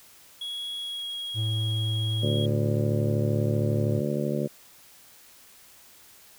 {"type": "tone with pitch glide", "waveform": "triangle", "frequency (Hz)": [3334, 3296], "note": ["G#7", "G#7"], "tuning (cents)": [6, -14], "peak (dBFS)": -30, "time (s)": [0.41, 2.46], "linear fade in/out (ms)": 5, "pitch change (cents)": -20, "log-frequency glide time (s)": [0.78, 1.09]}
{"type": "tone", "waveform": "triangle", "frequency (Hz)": 110, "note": "A2", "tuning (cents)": 0, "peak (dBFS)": -23, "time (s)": [1.34, 4.02], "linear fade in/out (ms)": 50}
{"type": "harmonic tone", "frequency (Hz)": 72.8, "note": "D2", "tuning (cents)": -15, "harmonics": [2, 3, 4, 5, 6, 7, 8], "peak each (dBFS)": [-30, -30, -36, -32, -38, -34, -34], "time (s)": [2.22, 4.48], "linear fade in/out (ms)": 20}
{"effects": ["white hiss -53 dBFS RMS until 6.38 s"]}